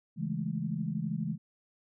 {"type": "chord", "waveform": "sine", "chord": "A major seventh", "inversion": "first", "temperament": "equal", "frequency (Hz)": [138.59, 164.81, 207.7, 220], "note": ["C#3", "E3", "G#3", "A3"], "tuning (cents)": [0, 0, 0, 0], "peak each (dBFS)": [-38, -34, -36, -39], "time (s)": [0.16, 1.38], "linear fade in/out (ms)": 50, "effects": []}